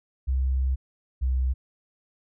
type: tone pair in turn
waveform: sine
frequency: 65.41 / 64.36 Hz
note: C2 / C2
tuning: 0 / -28 cents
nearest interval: unison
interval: 28 cents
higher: first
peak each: -21 dBFS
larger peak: neither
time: 0.27-0.76 / 1.21-1.54 s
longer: first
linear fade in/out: 20 ms
effects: none